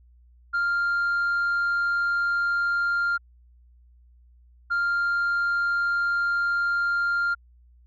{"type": "tone pair in turn", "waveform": "sine", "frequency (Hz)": [1396.9, 1396.9], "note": ["F6", "F6"], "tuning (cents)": [0, 0], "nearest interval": "unison", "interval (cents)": 0, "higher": "neither", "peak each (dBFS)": -19, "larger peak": "neither", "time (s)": [[0.53, 3.18], [4.7, 7.35]], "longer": "neither", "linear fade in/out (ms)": 20, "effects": ["tanh soft clip ceiling -20 dBFS", "added 60 Hz sine -52 dBFS peak until 7.86 s"]}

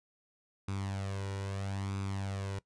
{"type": "tone with flanger", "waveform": "sawtooth", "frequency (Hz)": 98, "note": "G2", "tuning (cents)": 0, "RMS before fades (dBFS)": -37, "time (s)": [0.68, 2.59], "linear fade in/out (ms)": 5, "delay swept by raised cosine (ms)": [0.81, 2.11], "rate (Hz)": 0.77, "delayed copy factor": 0.6, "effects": ["noise-tail reverb RT60 0.1 s tail -20 dB re dry", "resampled to 22050 Hz"]}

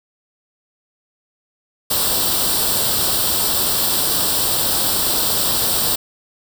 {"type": "noise with comb filter", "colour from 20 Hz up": "white", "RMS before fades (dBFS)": -18, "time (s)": [1.9, 5.96], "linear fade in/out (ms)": 10, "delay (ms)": 0.23, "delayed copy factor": 0.7, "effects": []}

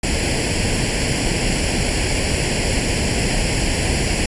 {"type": "noise with comb filter", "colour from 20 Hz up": "pink", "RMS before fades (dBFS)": -19, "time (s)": [0.03, 4.26], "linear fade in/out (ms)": 5, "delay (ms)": 0.4, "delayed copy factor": 0.8, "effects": ["resampled to 24000 Hz"]}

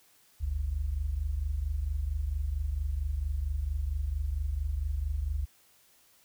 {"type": "tone pair together", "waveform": "sine", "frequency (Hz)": [49, 73.42], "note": ["G1", "D2"], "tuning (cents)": [0, 0], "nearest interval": "perfect fifth", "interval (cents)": 700, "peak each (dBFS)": [-33, -30], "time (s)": [0.4, 5.46], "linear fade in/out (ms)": 20, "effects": ["white hiss -63 dBFS RMS until 6.24 s"]}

